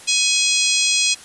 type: harmonic tone with a mistuned harmonic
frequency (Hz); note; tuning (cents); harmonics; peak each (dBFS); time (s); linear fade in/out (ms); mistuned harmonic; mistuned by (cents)
830.6; G#5; 0; 3 / 4 / 5 / 6 / 7 / 8 / 9 / 10; -21 / -22 / -23 / -24 / -24 / -25 / -26 / -26; 0.07-1.15; 20; 3; +24
effects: white hiss -41 dBFS RMS until 1.24 s + resampled to 24000 Hz